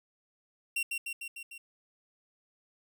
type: tone with echo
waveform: 45% pulse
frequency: 2743 Hz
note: F7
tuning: 32 cents flat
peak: -29 dBFS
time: 0.76-0.83 s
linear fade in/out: 5 ms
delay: 150 ms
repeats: 5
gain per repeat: -3 dB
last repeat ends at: 1.58 s
effects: none